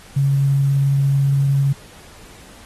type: tone with quantisation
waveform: sine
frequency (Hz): 138.59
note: C#3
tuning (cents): 0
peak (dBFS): -13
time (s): 0.16-1.73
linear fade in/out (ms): 10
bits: 7
effects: pink hiss -44 dBFS RMS until 2.65 s + AAC 32 kbps